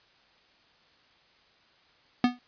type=tone with exponential decay; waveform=square; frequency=245.9 Hz; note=B3; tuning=7 cents flat; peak=-17 dBFS; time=2.24-2.39 s; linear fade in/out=2 ms; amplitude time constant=31 ms; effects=white hiss -62 dBFS RMS until 2.47 s + resampled to 11025 Hz